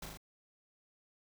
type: noise with echo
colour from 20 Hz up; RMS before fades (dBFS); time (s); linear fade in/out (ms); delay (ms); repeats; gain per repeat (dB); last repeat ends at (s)
pink; -44; 0.02-0.06; 5; 38; 3; -2; 0.174
effects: none